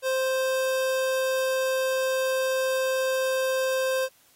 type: tone pair together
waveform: square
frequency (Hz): 523.3 / 1046.6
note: C5 / C6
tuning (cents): 0 / 0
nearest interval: octave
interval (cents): 1200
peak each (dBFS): -24 / -36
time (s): 0.02-4.09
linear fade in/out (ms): 50
effects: white hiss -60 dBFS RMS until 4.35 s + AAC 48 kbps